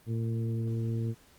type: harmonic tone with a mistuned harmonic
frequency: 113.8 Hz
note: A#2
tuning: 41 cents flat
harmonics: 1 / 2 / 3 / 4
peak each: -29 / -37 / -41 / -44 dBFS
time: 0.06-1.15 s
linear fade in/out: 50 ms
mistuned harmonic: 1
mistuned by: +15 cents
effects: pink hiss -60 dBFS RMS until 1.38 s + Opus 32 kbps